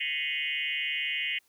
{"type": "tone with frequency modulation", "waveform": "sine", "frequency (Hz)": 2489, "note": "D#7", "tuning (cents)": 0, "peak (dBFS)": -28, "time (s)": [0, 1.39], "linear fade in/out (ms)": 10, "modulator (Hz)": 146, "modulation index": 3.8, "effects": ["white hiss -68 dBFS RMS until 1.48 s"]}